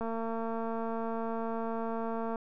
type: click train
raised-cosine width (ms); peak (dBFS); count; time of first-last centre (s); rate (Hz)
1; -23; 534; 0.01-2.358; 227
effects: none